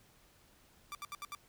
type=tone bursts; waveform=sawtooth; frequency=1174.7 Hz; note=D6; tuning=in tune; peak=-37 dBFS; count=5; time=0.92-1.349 s; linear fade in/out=0 ms; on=29 ms; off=71 ms; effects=pink hiss -65 dBFS RMS until 1.48 s